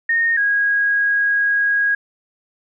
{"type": "tone pair in turn", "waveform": "sine", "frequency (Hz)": [1843, 1645], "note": ["A#6", "G#6"], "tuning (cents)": [-20, -17], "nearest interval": "major second", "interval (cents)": 197, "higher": "first", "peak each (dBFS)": -14, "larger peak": "neither", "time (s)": [[0.09, 0.37], [0.37, 1.95]], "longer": "second", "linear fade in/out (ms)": 5, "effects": []}